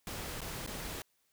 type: noise with dropouts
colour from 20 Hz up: pink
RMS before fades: -41 dBFS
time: 0.07-1.02 s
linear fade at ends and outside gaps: 1 ms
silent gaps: 0.407-0.416 / 0.664-0.674 s
effects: white hiss -75 dBFS RMS until 1.32 s